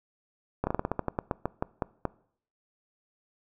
slowing click train, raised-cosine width 1 ms, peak -13 dBFS, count 15, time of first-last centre 0.64-2.053 s, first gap 30 ms, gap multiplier 1.17, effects noise-tail reverb RT60 0.6 s tail -22 dB re dry

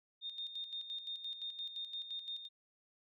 sine tone with tremolo, 3659 Hz, A#7, 33 cents flat, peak -39 dBFS, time 0.21-2.49 s, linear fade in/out 50 ms, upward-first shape square, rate 5.8 Hz, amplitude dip 60%, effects none

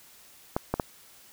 clicks, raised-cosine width 1 ms, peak -11 dBFS, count 3, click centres 0.565 / 0.74 / 0.798 s, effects white hiss -54 dBFS RMS until 1.32 s

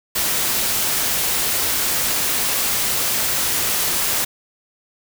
white noise, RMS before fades -20 dBFS, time 0.15-4.25 s, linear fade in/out 10 ms, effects none

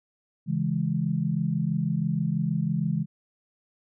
sine chord, C# minor, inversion none, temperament equal, 138.59 / 164.81 / 207.7 Hz, C#3 / E3 / G#3, 0 / 0 / 0 cents, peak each -29 / -26 / -29 dBFS, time 0.46-3.06 s, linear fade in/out 50 ms, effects none

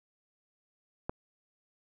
click, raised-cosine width 1 ms, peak -19 dBFS, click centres 1.095 s, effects none

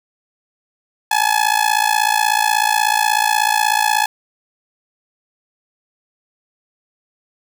sawtooth tone with amplitude modulation, 852 Hz, G#5, 44 cents sharp, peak -6 dBFS, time 1.11-4.06 s, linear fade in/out 5 ms, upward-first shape sine, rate 56.4 Hz, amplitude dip 90%, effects none

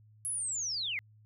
sine linear sweep, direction down, 10920 to 1973 Hz, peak -32 dBFS, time 0.25-0.99 s, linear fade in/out 0 ms, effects added 107 Hz sine -57 dBFS peak until 1.25 s

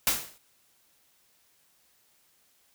white noise with exponential decay, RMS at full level -21 dBFS, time 0.07-0.38 s, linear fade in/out 1 ms, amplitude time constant 67 ms, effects white hiss -66 dBFS RMS until 2.74 s

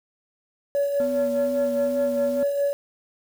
sine tone with tremolo, 566 Hz, C#5, 36 cents sharp, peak -17 dBFS, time 0.75-2.73 s, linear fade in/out 0 ms, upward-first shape sine, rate 4.9 Hz, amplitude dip 50%
sine tone with vibrato, 246.9 Hz, B3, in tune, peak -26 dBFS, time 1-2.43 s, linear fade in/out 0 ms, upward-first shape triangle, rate 2.3 Hz, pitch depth 44 cents each way
effects tanh soft clip ceiling -16 dBFS + 7-bit

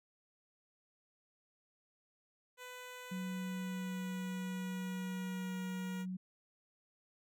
10% pulse tone with pitch glide, 499.3 to 475.9 Hz, B4 to A#4, +19 to +36 cents, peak -39 dBFS, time 2.57-6.06 s, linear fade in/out 50 ms, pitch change -83 cents, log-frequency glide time 3.15-5.59 s
sine tone, 185 Hz, F#3, in tune, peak -38 dBFS, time 3.11-6.17 s, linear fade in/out 10 ms
effects none

